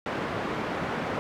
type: band-pass noise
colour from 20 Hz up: pink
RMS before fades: -31 dBFS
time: 0.06-1.19 s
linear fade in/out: 0 ms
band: 170 to 1800 Hz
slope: 12 dB/octave
effects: none